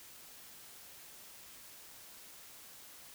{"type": "silence", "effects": ["white hiss -54 dBFS RMS until 3.14 s"]}